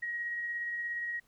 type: tone with tremolo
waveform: sine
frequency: 1894 Hz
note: A#6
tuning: 27 cents sharp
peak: -32 dBFS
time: 0.02-1.2 s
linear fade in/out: 10 ms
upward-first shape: sine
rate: 17 Hz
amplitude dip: 25%
effects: pink hiss -70 dBFS RMS until 1.27 s